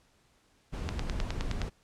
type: noise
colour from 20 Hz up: brown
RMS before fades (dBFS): -34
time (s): 0.72-1.7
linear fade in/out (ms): 20
type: click train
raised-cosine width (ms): 0.2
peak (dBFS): -17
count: 8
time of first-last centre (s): 0.89-1.617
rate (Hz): 9.63
effects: pink hiss -67 dBFS RMS until 1.83 s + low-pass 9000 Hz 12 dB/octave